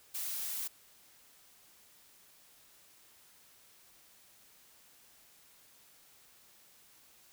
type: noise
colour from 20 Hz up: blue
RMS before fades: -38 dBFS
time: 0.14-0.68 s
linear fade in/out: 10 ms
effects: white hiss -62 dBFS RMS until 7.32 s